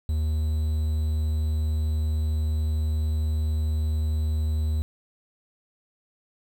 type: tone with quantisation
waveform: triangle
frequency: 77.78 Hz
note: D#2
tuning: in tune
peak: -20 dBFS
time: 0.09-4.82 s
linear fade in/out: 0 ms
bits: 8
effects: none